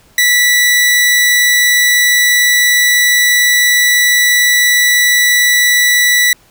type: tone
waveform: sawtooth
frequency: 1961 Hz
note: B6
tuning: 13 cents flat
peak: -4 dBFS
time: 0.18-6.33 s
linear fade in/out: 2 ms
effects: pink hiss -48 dBFS RMS until 6.5 s